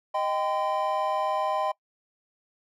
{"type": "chord", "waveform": "triangle", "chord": "C minor", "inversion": "first", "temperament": "equal with one note detuned", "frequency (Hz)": [622.3, 784, 1021.4], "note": ["Eb5", "G5", "C6"], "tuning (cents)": [0, 0, -42], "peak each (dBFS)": -27, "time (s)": [0.14, 1.72], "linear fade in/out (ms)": 10, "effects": ["noise-tail reverb RT60 0.1 s tail -22 dB re dry"]}